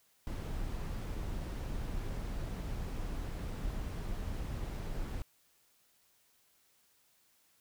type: noise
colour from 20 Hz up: brown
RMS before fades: -38 dBFS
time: 0.27-5.22 s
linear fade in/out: 0 ms
effects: white hiss -70 dBFS RMS until 7.6 s